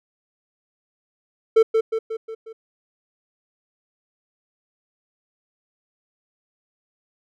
triangle tone with echo, 446.1 Hz, A4, 24 cents sharp, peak -8 dBFS, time 1.56-1.63 s, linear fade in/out 10 ms, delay 180 ms, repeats 5, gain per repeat -5 dB, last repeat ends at 2.53 s, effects none

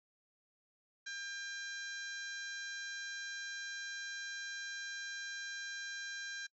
harmonic tone, 800 Hz, G5, 35 cents sharp, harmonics 2 / 3 / 4 / 5 / 6 / 7 / 8 / 9, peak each -43 / -55 / -56 / -49 / -61 / -53 / -54 / -63 dBFS, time 1.06-6.47 s, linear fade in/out 10 ms, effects noise-tail reverb RT60 0.1 s tail -22 dB re dry

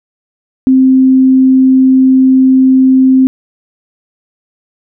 sine tone, 261.6 Hz, C4, in tune, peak -3 dBFS, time 0.67-3.27 s, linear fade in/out 0 ms, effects none

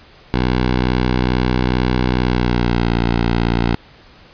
10% pulse tone with pitch glide, 62.3 to 58.13 Hz, B1 to A#1, +16 to -4 cents, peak -6 dBFS, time 0.34-3.75 s, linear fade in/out 0 ms, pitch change -120 cents, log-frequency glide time 2.17-2.92 s, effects pink hiss -45 dBFS RMS until 4.33 s + resampled to 11025 Hz

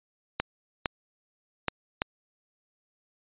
clicks, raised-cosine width 0.3 ms, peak -9 dBFS, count 4, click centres 0.4 / 0.858 / 1.683 / 2.019 s, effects resampled to 8000 Hz

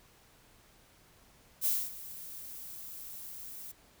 violet noise with ADSR envelope, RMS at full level -28 dBFS, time 1.61-3.72 s, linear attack 50 ms, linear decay 240 ms, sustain -17 dB, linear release 9 ms, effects pink hiss -62 dBFS RMS until 4 s

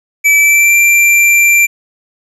square tone with pitch glide, 2306 to 2359 Hz, D7 to D7, -32 to +7 cents, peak -6 dBFS, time 0.24-1.67 s, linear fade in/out 20 ms, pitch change +39 cents, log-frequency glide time 0.37-0.76 s, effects resampled to 32000 Hz + 8-bit

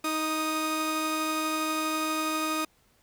sawtooth tone pair together, 313.6 / 1242.1 Hz, D#4 / D#6, +14 / -3 cents, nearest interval 2 octaves, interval 2383 cents, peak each -26 dBFS, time 0.04-2.65 s, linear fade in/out 5 ms, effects pink hiss -65 dBFS RMS until 3.02 s

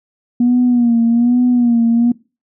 sine tone with vibrato, 239.3 Hz, A#3, 46 cents sharp, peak -8 dBFS, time 0.4-2.12 s, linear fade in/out 5 ms, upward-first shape sine, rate 1.2 Hz, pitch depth 61 cents each way, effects noise-tail reverb RT60 0.3 s tail -21 dB re dry + tanh soft clip ceiling -5 dBFS

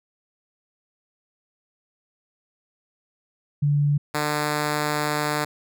sine / 5% pulse tone pair in turn, 145.1 / 149.44 Hz, D3 / D3, -21 / +30 cents, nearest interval minor second, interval 51 cents, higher second, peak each -17 / -11 dBFS, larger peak second, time 3.62-3.98 / 4.14-5.45 s, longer second, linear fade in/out 10 ms, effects none

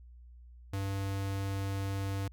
square tone, 98 Hz, G2, in tune, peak -33 dBFS, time 0.73-2.28 s, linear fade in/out 5 ms, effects added 60 Hz sine -50 dBFS peak until 2.32 s

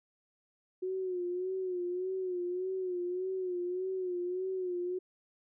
sine tone with vibrato, 365.5 Hz, F#4, 21 cents flat, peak -32 dBFS, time 0.82-4.99 s, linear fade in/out 10 ms, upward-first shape sine, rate 1.7 Hz, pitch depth 61 cents each way, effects none

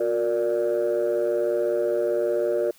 sine chord, Gb augmented, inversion none, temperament equal with one note detuned, 360.9 / 466.2 / 587.3 Hz, Gb4 / Bb4 / D5, -43 / 0 / 0 cents, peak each -24 / -24 / -23 dBFS, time 0-2.71 s, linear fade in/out 5 ms, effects tanh soft clip ceiling -16 dBFS + white hiss -55 dBFS RMS until 2.78 s

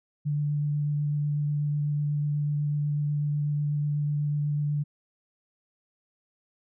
sine tone with vibrato, 147.1 Hz, D3, 3 cents sharp, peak -24 dBFS, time 0.25-4.84 s, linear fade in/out 20 ms, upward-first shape sine, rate 8.1 Hz, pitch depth 10 cents each way, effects none

